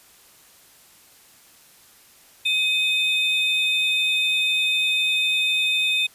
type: tone pair together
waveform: triangle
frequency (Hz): 2534 / 3604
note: D#7 / A7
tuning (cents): +31 / +41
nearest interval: tritone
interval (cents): 610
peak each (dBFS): -20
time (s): 2.45-6.07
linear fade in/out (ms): 10
effects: white hiss -52 dBFS RMS until 6.14 s + resampled to 32000 Hz